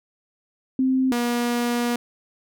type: tone pair in turn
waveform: sine / sawtooth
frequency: 261.1 / 239.8 Hz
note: C4 / A#3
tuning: -3 / +49 cents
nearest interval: minor second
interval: 148 cents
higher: first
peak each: -17 dBFS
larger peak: neither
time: 0.79-1.12 / 1.12-1.96 s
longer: second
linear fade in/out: 2 ms
effects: none